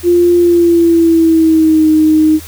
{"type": "tone with pitch glide", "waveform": "sine", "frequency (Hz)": [349.2, 311.1], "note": ["F4", "D#4"], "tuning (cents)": [0, 0], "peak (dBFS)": -5, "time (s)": [0.03, 2.4], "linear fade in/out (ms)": 50, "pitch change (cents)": -200, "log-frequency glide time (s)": [0.38, 1.89], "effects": ["added 81 Hz sine -31 dBFS peak until 2.47 s", "white hiss -33 dBFS RMS until 2.47 s"]}